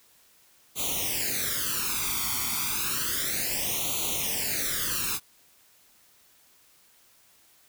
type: noise with flanger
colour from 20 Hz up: white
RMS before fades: -29 dBFS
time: 0.75-5.2 s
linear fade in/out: 50 ms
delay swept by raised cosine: 0.29 to 0.89 ms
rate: 0.31 Hz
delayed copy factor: +0.95
effects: white hiss -60 dBFS RMS until 7.68 s